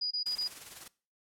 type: tone bursts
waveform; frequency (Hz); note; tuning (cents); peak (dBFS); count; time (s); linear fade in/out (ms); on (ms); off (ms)
sine; 4910; D#8; -24; -30; 4; 0.01-0.479; 10; 100; 23
type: noise with tremolo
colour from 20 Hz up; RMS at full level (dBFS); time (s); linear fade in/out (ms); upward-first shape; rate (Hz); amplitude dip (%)
white; -45; 0.26-0.88; 5; sine; 20; 55
effects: noise-tail reverb RT60 0.4 s tail -22 dB re dry + low-pass 12000 Hz 12 dB/octave